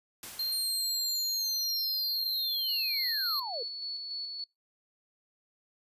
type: noise with exponential decay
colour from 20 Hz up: white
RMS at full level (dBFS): -41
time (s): 0.23-1.34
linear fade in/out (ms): 1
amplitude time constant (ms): 240
type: tone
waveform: square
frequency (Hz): 4186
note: C8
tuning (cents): 0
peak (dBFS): -30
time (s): 0.39-3.4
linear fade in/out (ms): 5
type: linear sweep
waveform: sine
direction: down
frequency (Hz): 8870 to 437.1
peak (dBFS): -36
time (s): 0.52-3.63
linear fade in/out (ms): 5
type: tone with tremolo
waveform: sine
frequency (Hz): 4424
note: C#8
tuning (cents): -4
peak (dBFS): -34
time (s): 2.68-4.44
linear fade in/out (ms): 2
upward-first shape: square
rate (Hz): 3.5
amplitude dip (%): 30
effects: noise-tail reverb RT60 0.2 s tail -24 dB re dry + resampled to 32000 Hz